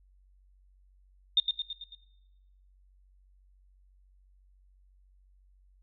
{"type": "tone with echo", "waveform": "sine", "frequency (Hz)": 3642, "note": "A#7", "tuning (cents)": -41, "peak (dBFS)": -19, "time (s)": [1.37, 1.4], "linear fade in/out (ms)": 2, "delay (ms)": 110, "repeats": 5, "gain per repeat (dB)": -5, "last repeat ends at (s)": 1.95, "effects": ["noise-tail reverb RT60 1.0 s tail -18 dB re dry", "added 47 Hz sine -59 dBFS peak until 5.82 s"]}